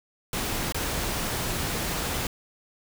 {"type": "noise with dropouts", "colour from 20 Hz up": "pink", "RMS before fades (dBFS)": -29, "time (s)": [0.33, 2.27], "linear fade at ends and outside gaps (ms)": 2, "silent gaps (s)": [0.723, 0.745], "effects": []}